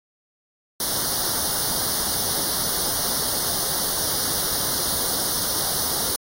white noise with comb filter, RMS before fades -24 dBFS, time 0.8-6.16 s, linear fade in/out 2 ms, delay 0.2 ms, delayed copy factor +1, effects AAC 48 kbps

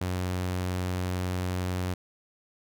sawtooth tone, 91.1 Hz, F#2, 26 cents flat, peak -24 dBFS, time 0.01-1.94 s, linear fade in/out 5 ms, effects none

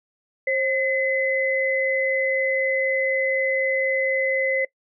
sine tone pair together, 533.3 / 2031 Hz, C5 / B6, +33 / +48 cents, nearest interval octave + major seventh, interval 2315 cents, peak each -22 dBFS, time 0.47-4.65 s, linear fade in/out 5 ms, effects noise-tail reverb RT60 0.1 s tail -21 dB re dry

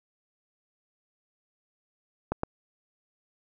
clicks, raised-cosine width 1 ms, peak -13 dBFS, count 2, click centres 2.32 / 2.434 s, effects none

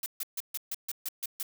blue noise bursts, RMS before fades -34 dBFS, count 9, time 0.03-1.429 s, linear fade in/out 2 ms, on 31 ms, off 140 ms, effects none

